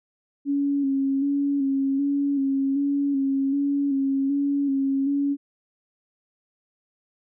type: tone with vibrato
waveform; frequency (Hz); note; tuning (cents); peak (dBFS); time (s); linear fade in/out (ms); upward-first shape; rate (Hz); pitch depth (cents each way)
sine; 277.2; C#4; 0; -20; 0.45-5.37; 50; square; 1.3; 31
effects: none